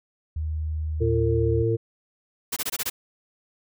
sine tone, 77.78 Hz, D#2, in tune, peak -25 dBFS, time 0.36-1.63 s, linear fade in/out 5 ms
harmonic tone, 113.4 Hz, A#2, 47 cents flat, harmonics 1 / 3 / 4, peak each -23 / -27 / -24 dBFS, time 1-1.77 s, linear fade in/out 20 ms
white noise bursts, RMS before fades -27 dBFS, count 6, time 2.52-2.9 s, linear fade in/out 10 ms, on 45 ms, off 22 ms
effects none

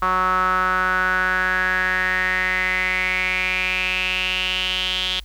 sawtooth tone with band-pass filter sweep, 184.9 Hz, F#3, 1 cent flat, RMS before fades -21 dBFS, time 0.02-5.2 s, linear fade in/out 5 ms, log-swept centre 1200 to 3300 Hz, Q 6.7, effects added 50 Hz sine -36 dBFS peak until 5.24 s + white hiss -54 dBFS RMS until 5.24 s

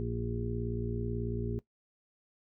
harmonic tone, 58.27 Hz, A#1, in tune, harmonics 1 / 2 / 3 / 4 / 6 / 7, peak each -38 / -36 / -46 / -39 / -42 / -40 dBFS, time 0-1.59 s, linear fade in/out 0 ms, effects noise-tail reverb RT60 0.1 s tail -18 dB re dry

